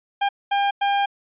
40% pulse tone bursts at uneven times, 802 Hz, G5, 39 cents sharp, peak -17 dBFS, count 3, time 0.21-0.29 / 0.51-0.71 / 0.81-1.06 s, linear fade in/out 10 ms, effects resampled to 8000 Hz

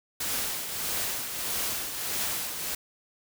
white noise with tremolo, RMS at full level -29 dBFS, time 0.2-2.75 s, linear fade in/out 5 ms, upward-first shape triangle, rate 1.6 Hz, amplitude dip 55%, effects none

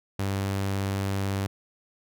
sawtooth tone, 98 Hz, G2, in tune, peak -22 dBFS, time 0.19-1.47 s, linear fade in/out 5 ms, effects none

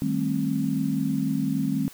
sine chord, A half-diminished seventh, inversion second, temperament equal with one note detuned, 155.56 / 196 / 220 / 266.4 Hz, Eb3 / G3 / A3 / C4, 0 / 0 / 0 / +31 cents, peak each -29 / -29 / -29 / -26 dBFS, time 0.02-1.88 s, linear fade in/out 0 ms, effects white hiss -48 dBFS RMS until 1.93 s

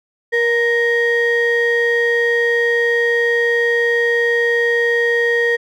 triangle ring-modulated tone, 698.5 Hz, F5, in tune, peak -8 dBFS, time 0.32-5.57 s, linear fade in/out 20 ms, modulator 1170 Hz, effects none

